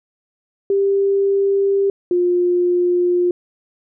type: tone pair in turn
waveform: sine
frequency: 395.3 / 354.6 Hz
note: G4 / F4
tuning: +15 / +26 cents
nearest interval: major second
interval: 189 cents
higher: first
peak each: -13 dBFS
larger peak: neither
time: 0.7-1.9 / 2.11-3.31 s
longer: neither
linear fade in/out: 2 ms
effects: none